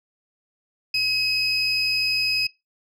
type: tone pair together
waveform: sine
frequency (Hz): 2557 / 5006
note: D#7 / D#8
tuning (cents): +47 / +10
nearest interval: octave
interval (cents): 1163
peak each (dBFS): -22 / -20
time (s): 0.94-2.47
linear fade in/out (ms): 5
effects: noise-tail reverb RT60 0.2 s tail -20 dB re dry + tanh soft clip ceiling -16 dBFS